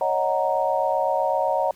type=chord; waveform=sine; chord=D# minor seventh; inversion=third; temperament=equal; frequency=554.4 / 622.3 / 740 / 932.3 Hz; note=C#5 / D#5 / F#5 / A#5; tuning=0 / 0 / 0 / 0 cents; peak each=-25 dBFS; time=0.01-1.71 s; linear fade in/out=2 ms; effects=pink hiss -54 dBFS RMS until 1.75 s